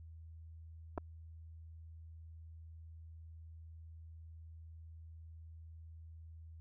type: clicks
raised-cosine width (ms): 1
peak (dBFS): -26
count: 2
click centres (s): 0.977 / 0.98
effects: added 81 Hz sine -50 dBFS peak until 6.6 s